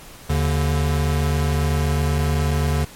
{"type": "tone pair together", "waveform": "square", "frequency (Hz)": [77, 144.77], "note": ["D#2", "D3"], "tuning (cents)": [-17, -24], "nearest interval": "major seventh", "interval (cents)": 1093, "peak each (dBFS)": [-20, -22], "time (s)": [0.29, 2.85], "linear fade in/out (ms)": 10, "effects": ["pink hiss -42 dBFS RMS until 2.95 s", "MP3 64 kbps"]}